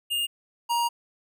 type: tone pair in turn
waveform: square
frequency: 2828 / 943.7 Hz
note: F7 / A#5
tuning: +21 / +21 cents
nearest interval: octave + perfect fifth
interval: 1900 cents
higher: first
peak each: -25 / -23 dBFS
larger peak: second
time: 0.1-0.27 / 0.69-0.89 s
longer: second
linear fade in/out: 20 ms
effects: none